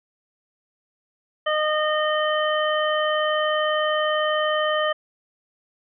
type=harmonic tone; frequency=613 Hz; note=D#5; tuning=26 cents flat; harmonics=1 / 2 / 3 / 5; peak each=-22 / -25 / -27 / -29 dBFS; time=1.46-4.93 s; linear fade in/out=10 ms; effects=none